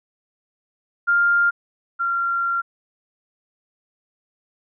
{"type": "tone pair in turn", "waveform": "sine", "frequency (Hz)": [1400, 1379.1], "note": ["F6", "F6"], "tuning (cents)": [4, -22], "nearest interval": "unison", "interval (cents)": 26, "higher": "first", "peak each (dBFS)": [-14, -19], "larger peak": "first", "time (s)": [[1.07, 1.51], [1.99, 2.62]], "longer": "second", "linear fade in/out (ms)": 20, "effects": []}